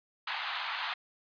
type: band-pass noise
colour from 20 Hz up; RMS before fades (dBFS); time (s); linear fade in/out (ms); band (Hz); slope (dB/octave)
pink; -36; 0.27-0.94; 5; 790 to 4200; 48
effects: resampled to 11025 Hz